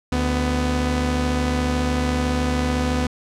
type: tone pair together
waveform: sawtooth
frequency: 73.8 / 249.3 Hz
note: D2 / B3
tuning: +9 / +16 cents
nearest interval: octave + major sixth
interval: 2107 cents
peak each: -18 dBFS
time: 0.12-3.07 s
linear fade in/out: 5 ms
effects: low-pass 8000 Hz 12 dB/octave